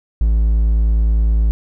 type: tone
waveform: triangle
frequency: 54.8 Hz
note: A1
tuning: 6 cents flat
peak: -9 dBFS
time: 0.21-1.51 s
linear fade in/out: 0 ms
effects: none